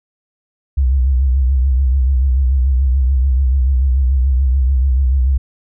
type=tone with vibrato; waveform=sine; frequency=65.41 Hz; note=C2; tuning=in tune; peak=-10 dBFS; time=0.77-5.38 s; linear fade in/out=10 ms; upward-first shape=triangle; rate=6.9 Hz; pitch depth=120 cents each way; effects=none